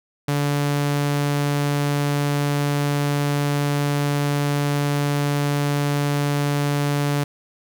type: tone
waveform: sawtooth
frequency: 144.2 Hz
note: D3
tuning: 31 cents flat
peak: -15 dBFS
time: 0.28-7.24 s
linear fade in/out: 5 ms
effects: none